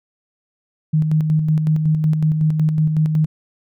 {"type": "tone with tremolo", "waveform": "sine", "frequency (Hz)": 155.56, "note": "D#3", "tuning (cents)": 0, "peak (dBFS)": -12, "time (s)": [0.93, 3.26], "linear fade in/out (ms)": 10, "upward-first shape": "square", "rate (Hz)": 5.4, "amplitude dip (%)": 40, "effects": []}